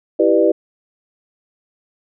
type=chord; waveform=sine; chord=E minor seventh; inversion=none; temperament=equal with one note detuned; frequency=329.6 / 392 / 493.9 / 598.3 Hz; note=E4 / G4 / B4 / D5; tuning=0 / 0 / 0 / +32 cents; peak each=-16 dBFS; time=0.19-0.52 s; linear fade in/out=10 ms; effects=none